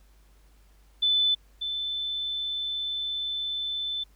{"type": "tone pair in turn", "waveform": "sine", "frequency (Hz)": [3507, 3523], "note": ["A7", "A7"], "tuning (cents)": [-6, 1], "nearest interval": "unison", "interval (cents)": 7, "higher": "second", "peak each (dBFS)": [-20, -28], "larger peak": "first", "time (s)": [[1.02, 1.35], [1.61, 4.04]], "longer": "second", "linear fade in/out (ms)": 10, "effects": ["added 50 Hz sine -55 dBFS peak until 4.15 s", "pink hiss -65 dBFS RMS until 4.15 s"]}